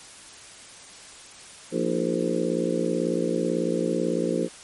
harmonic tone with a mistuned harmonic, 58.1 Hz, A#1, 5 cents flat, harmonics 3 / 4 / 5 / 6 / 7 / 8 / 9, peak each -30 / -30 / -30 / -30 / -30 / -30 / -30 dBFS, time 1.71-4.49 s, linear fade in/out 50 ms, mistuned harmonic 5, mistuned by +81 cents, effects white hiss -45 dBFS RMS until 4.63 s + MP3 48 kbps

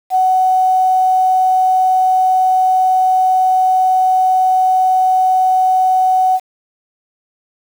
sine tone with quantisation, 747 Hz, F#5, 16 cents sharp, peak -9 dBFS, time 0.1-6.4 s, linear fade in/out 50 ms, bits 6, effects none

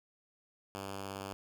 5% pulse tone, 97.9 Hz, G2, 2 cents flat, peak -29 dBFS, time 0.75-1.33 s, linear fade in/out 0 ms, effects none

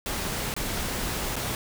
pink noise with dropouts, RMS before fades -30 dBFS, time 0.06-1.55 s, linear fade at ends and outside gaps 1 ms, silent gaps 0.54-0.564 / 1.357-1.364 s, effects none

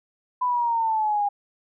sine exponential sweep, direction down, 1004 to 807 Hz, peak -20 dBFS, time 0.41-1.29 s, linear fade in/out 10 ms, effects none

